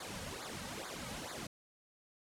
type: noise with flanger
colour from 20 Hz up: pink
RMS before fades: -44 dBFS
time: 0-1.47 s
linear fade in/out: 5 ms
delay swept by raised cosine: 0.35 to 2.95 ms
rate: 2.3 Hz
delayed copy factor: -1
effects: low-pass 10000 Hz 12 dB/octave